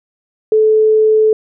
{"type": "tone", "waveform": "sine", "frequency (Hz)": 434.3, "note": "A4", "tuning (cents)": -23, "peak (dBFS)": -7, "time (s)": [0.52, 1.33], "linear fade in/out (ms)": 2, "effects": []}